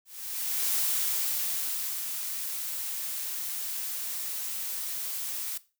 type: noise with ADSR envelope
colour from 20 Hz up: blue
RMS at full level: -27 dBFS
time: 0.05-5.58 s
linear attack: 680 ms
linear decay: 1300 ms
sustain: -7 dB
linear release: 8 ms
effects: noise-tail reverb RT60 0.3 s tail -17 dB re dry